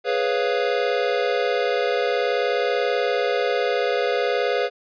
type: chord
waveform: square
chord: C# dominant seventh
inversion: second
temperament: equal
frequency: 415.3 / 493.9 / 554.4 / 698.5 Hz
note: G#4 / B4 / C#5 / E#5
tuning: 0 / 0 / 0 / 0 cents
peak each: -26 / -24 / -27 / -28 dBFS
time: 0.04-4.7 s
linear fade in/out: 50 ms
effects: resampled to 11025 Hz